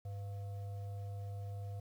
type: tone with frequency modulation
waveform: sine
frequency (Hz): 100.6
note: G2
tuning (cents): +45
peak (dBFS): -40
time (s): 0.05-1.8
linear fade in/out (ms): 5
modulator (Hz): 599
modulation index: 0.32
effects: 11-bit